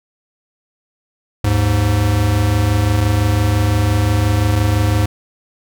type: tone pair together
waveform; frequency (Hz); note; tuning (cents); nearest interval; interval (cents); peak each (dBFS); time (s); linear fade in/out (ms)
square; 77.78 / 103.6; D#2 / G#2; 0 / -4; perfect fourth; 496; -19 / -14; 1.44-5.06; 5
effects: none